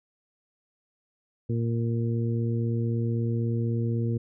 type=harmonic tone; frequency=116.1 Hz; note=A#2; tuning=7 cents flat; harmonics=1 / 2 / 3 / 4; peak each=-25 / -31 / -35 / -37 dBFS; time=1.49-4.18 s; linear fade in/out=10 ms; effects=none